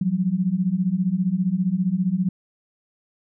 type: beating tone pair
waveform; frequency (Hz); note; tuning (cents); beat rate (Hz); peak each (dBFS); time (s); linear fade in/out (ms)
sine; 174.6 / 189.6; F3 / F#3; 0 / +43; 15; -23 / -21; 0.01-2.29; 5
effects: none